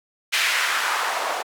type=noise with band-pass filter sweep; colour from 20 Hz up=white; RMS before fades=-23 dBFS; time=0.32-1.43 s; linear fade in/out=20 ms; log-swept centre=2400 to 690 Hz; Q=1.6; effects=high-pass 400 Hz 12 dB/octave